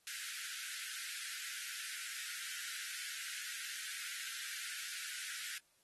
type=high-pass noise; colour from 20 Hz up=pink; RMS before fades=-45 dBFS; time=0.07-5.58 s; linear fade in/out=0 ms; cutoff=1400 Hz; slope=96 dB/octave; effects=white hiss -73 dBFS RMS until 5.83 s + AAC 32 kbps